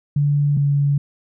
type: tone pair in turn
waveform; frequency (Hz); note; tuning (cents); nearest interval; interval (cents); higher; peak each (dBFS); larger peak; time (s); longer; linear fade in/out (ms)
sine; 144.6 / 142.44; D3 / C#3; -27 / +47; unison; 26; first; -14; neither; 0.16-0.57 / 0.57-0.98; neither; 5
effects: none